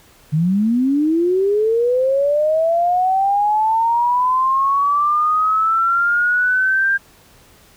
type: linear sweep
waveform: sine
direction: up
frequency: 146.83 to 1600 Hz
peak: -13 dBFS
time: 0.32-6.98 s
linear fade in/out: 20 ms
effects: pink hiss -49 dBFS RMS until 7.76 s